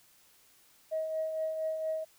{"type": "tone with tremolo", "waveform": "sine", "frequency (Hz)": 634, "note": "D#5", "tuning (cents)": 32, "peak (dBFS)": -28, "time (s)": [0.91, 2.05], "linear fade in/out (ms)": 20, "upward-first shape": "triangle", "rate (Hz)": 4.3, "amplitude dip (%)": 50, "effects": ["tanh soft clip ceiling -24 dBFS", "white hiss -63 dBFS RMS until 2.18 s"]}